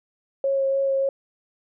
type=tone with vibrato; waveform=sine; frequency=544 Hz; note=C#5; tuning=33 cents flat; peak=-19 dBFS; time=0.44-1.09 s; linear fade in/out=2 ms; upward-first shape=sine; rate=3.4 Hz; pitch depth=12 cents each way; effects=none